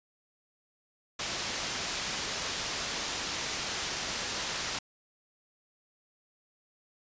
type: low-pass noise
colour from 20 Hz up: white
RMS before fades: -35 dBFS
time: 1.19-4.79 s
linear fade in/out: 5 ms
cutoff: 6700 Hz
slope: 24 dB/octave
effects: resampled to 16000 Hz